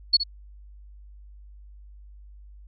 sine tone with echo, 4384 Hz, C#8, 20 cents flat, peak -13 dBFS, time 0.13-0.17 s, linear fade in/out 10 ms, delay 67 ms, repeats 1, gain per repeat -10 dB, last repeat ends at 0.237 s, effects added 50 Hz sine -44 dBFS peak until 2.67 s

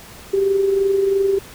sine tone with amplitude modulation, 392 Hz, G4, in tune, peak -12 dBFS, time 0.33-1.39 s, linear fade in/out 10 ms, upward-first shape sine, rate 23 Hz, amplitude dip 45%, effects pink hiss -40 dBFS RMS until 1.54 s

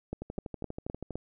two click trains, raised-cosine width 2 ms, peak -21 / -24 dBFS, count 5 / 12, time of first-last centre 0.13-1.156 / 0.22-1.107 s, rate 3.9 / 12.4 Hz, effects none

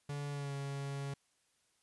45% pulse tone with pitch glide, 143.7 to 139.45 Hz, D3 to C#3, -37 to +11 cents, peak -38 dBFS, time 0.09-1.14 s, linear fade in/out 5 ms, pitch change -52 cents, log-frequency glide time 0.31-0.54 s, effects white hiss -75 dBFS RMS until 1.82 s + resampled to 24000 Hz

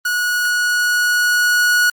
45% pulse tone with level ramp, 1460 Hz, F#6, 24 cents flat, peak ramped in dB -16 to -11 dBFS, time 0.05-1.9 s, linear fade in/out 5 ms, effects Opus 24 kbps

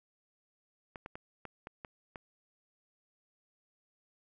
clicks, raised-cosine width 0.5 ms, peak -28 dBFS, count 7, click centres 0.958 / 1.061 / 1.155 / 1.453 / 1.671 / 1.848 / 2.158 s, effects none

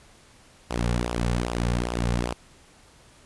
sawtooth tone with flanger, 59.4 Hz, A#1, 33 cents sharp, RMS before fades -26 dBFS, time 0.7-2.34 s, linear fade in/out 10 ms, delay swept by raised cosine 0.47 to 3.17 ms, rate 2.5 Hz, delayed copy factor -0.7, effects pink hiss -54 dBFS RMS until 3.25 s + resampled to 24000 Hz

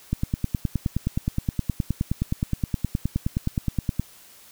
click train, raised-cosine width 5 ms, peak -10 dBFS, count 38, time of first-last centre 0.13-3.996 s, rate 9.57 Hz, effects white hiss -50 dBFS RMS until 4.51 s

